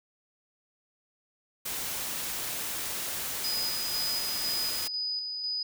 white noise, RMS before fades -34 dBFS, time 1.65-4.88 s, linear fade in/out 10 ms
sine tone with tremolo, 4978 Hz, D#8, in tune, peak -29 dBFS, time 3.44-5.63 s, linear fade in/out 5 ms, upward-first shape square, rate 2 Hz, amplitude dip 35%
effects none

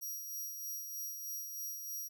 5% pulse tone with tremolo, 5730 Hz, F8, 44 cents sharp, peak -33 dBFS, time 0.01-2.09 s, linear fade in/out 20 ms, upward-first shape sine, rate 3.2 Hz, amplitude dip 40%, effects none

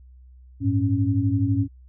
sine tone cluster, 98.8 / 110.8 / 276.2 Hz, G2 / A2 / C#4, +14 / +13 / -6 cents, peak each -23 dBFS, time 0.6-1.68 s, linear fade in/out 50 ms, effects added 63 Hz sine -45 dBFS peak until 1.88 s

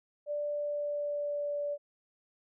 sine tone with pitch glide, 587.3 to 580.2 Hz, D5 to D5, 0 to -21 cents, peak -31 dBFS, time 0.26-1.78 s, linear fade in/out 50 ms, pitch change -21 cents, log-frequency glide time 0.45-1.61 s, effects none

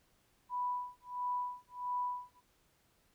sine tone with tremolo, 987.8 Hz, B5, in tune, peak -32 dBFS, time 0.49-2.41 s, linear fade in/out 50 ms, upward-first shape sine, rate 1.5 Hz, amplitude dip 100%, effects pink hiss -72 dBFS RMS until 3.14 s

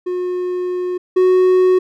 triangle tone pair in turn, 361.2 / 369 Hz, F#4 / F#4, -42 / -5 cents, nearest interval unison, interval 37 cents, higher second, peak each -16 / -7 dBFS, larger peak second, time 0.06-0.98 / 1.16-1.79 s, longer first, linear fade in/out 10 ms, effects none

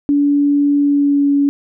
sine tone with pitch glide, 286.8 to 283 Hz, D4 to C#4, -41 to +36 cents, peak -10 dBFS, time 0.09-1.49 s, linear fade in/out 0 ms, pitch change -23 cents, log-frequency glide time 0.78-1.32 s, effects none

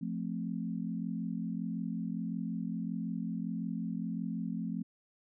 sine chord, F major, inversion none, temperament equal, 174.61 / 220 / 261.6 Hz, F3 / A3 / C4, 0 / 0 / 0 cents, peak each -37 / -37 / -40 dBFS, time 0.01-4.83 s, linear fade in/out 10 ms, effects none

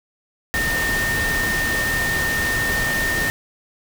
sine tone in noise, 1823 Hz, A#6, 39 cents flat, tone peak -20 dBFS, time 0.54-3.3 s, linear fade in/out 0 ms, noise pink, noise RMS -25 dBFS, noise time 0.54-3.3 s, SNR +2 dB, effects none

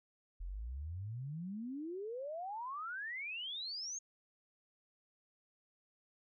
sine exponential sweep, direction up, 40.6 to 6645 Hz, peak -40 dBFS, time 0.4-3.99 s, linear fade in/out 10 ms, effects none

